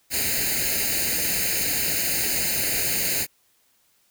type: noise with comb filter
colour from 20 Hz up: white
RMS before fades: -24 dBFS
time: 0.1-3.27 s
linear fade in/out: 50 ms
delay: 0.44 ms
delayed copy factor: +0.9
effects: white hiss -64 dBFS RMS until 4.1 s